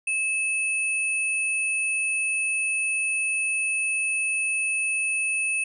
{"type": "tone pair together", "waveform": "sine", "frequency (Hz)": [2603, 9276], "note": ["E7", "D9"], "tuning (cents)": [-22, -22], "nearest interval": "octave + minor seventh", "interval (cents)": 2200, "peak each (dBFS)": [-23, -31], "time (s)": [0.07, 5.64], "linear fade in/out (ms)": 5, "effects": []}